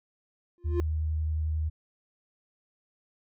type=tone with exponential growth; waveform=triangle; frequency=349.2 Hz; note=F4; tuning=in tune; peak=-21 dBFS; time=0.58-0.8 s; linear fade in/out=0 ms; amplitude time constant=47 ms
type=tone with vibrato; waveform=sine; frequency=78 Hz; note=D#2; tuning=5 cents sharp; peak=-26 dBFS; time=0.64-1.7 s; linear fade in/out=20 ms; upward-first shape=sine; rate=11 Hz; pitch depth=10 cents each way
effects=none